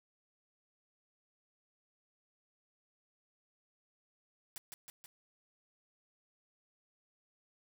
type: noise with echo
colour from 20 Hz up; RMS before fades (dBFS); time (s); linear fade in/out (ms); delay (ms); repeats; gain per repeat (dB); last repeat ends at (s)
white; -45; 4.56-4.58; 0; 160; 3; -3; 5.06
effects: none